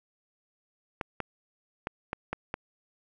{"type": "clicks", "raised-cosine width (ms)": 0.5, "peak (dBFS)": -16, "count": 6, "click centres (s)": [1.012, 1.203, 1.871, 2.131, 2.33, 2.541], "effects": []}